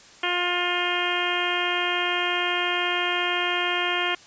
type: harmonic tone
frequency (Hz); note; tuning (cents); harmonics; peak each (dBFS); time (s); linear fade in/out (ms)
354.2; F4; +24; 1 / 2 / 3 / 4 / 5 / 6 / 7 / 8 / 9; -31 / -31 / -31 / -31 / -31 / -31 / -31 / -31 / -31; 0.23-4.15; 5
effects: white hiss -49 dBFS RMS until 4.26 s + resampled to 16000 Hz